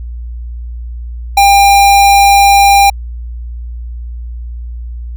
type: tone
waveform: square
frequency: 799 Hz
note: G5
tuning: 33 cents sharp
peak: -4 dBFS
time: 1.37-2.9 s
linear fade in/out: 5 ms
effects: added 59 Hz sine -20 dBFS peak until 5.16 s